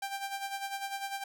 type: tone with tremolo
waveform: sawtooth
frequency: 789 Hz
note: G5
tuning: 11 cents sharp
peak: -29 dBFS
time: 0.02-1.24 s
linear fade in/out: 5 ms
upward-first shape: sine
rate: 10 Hz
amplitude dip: 65%
effects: none